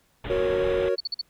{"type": "low-pass noise", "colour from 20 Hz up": "pink", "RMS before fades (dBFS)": -34, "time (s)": [0.24, 0.89], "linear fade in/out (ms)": 5, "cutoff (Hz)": 3700, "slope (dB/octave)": 96}
{"type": "chord", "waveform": "triangle", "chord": "F# major", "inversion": "none", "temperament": "equal", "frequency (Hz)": [370, 466.2, 554.4], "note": ["F#4", "A#4", "C#5"], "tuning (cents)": [0, 0, 0], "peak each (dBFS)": -24, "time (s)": [0.29, 0.96], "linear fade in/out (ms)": 20}
{"type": "tone bursts", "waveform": "sine", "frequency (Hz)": 4448, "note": "C#8", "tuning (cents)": 5, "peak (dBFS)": -25, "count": 4, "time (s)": [0.98, 1.214], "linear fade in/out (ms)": 5, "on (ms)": 24, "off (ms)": 46}
{"effects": ["pink hiss -65 dBFS RMS until 1.29 s"]}